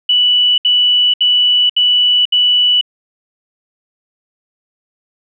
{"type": "tone bursts", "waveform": "sine", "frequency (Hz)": 2960, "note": "F#7", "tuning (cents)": 0, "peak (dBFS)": -8, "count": 5, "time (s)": [0.09, 2.812], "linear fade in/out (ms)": 5, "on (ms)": 490, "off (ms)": 68, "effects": []}